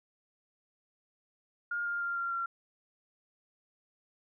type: tone with pitch steps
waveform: sine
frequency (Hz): 1416 / 1404.6 / 1393.3 / 1382.1 / 1370.9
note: F6 / F6 / F6 / F6 / F6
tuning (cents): +23 / +10 / -4 / -18 / -33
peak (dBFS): -31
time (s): 1.71-2.46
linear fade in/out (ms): 5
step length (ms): 150
effects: none